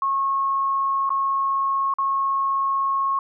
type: tone with dropouts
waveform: sine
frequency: 1091 Hz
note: C#6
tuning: 28 cents flat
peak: -19 dBFS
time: 0.02-3.19 s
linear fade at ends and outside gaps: 2 ms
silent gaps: 1.093-1.103 / 1.939-1.985 s
effects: none